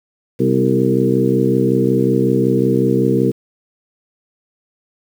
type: harmonic tone with a mistuned harmonic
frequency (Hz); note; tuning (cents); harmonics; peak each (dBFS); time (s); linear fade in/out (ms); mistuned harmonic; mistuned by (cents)
65.41; C2; 0; 2 / 3 / 4 / 5 / 6 / 7; -19 / -19 / -19 / -19 / -19 / -19; 0.39-3.32; 20; 4; -45
effects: 7-bit